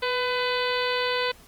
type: harmonic tone with a mistuned harmonic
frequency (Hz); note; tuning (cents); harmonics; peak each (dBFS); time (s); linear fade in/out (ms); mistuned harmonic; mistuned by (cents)
502; B4; +28; 1 / 2 / 3 / 4 / 5 / 6 / 7 / 8 / 9; -27 / -30 / -32 / -33 / -34 / -35 / -35 / -36 / -37; 0.02-1.32; 10; 1; -27
effects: pink hiss -52 dBFS RMS until 1.47 s + Opus 32 kbps